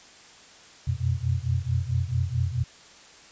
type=tone cluster; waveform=sine; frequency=86.8 / 91.3 / 121.7 / 126.3 Hz; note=F2 / F#2 / B2 / B2; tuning=-10 / -23 / -25 / +39 cents; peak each=-29 dBFS; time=0.87-2.64 s; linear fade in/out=10 ms; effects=white hiss -50 dBFS RMS until 3.31 s + resampled to 16000 Hz